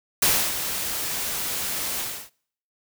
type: noise with ADSR envelope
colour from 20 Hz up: white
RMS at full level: -18 dBFS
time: 0.22-2.3 s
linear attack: 5 ms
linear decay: 290 ms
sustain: -10 dB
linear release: 310 ms
effects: noise-tail reverb RT60 0.6 s tail -25 dB re dry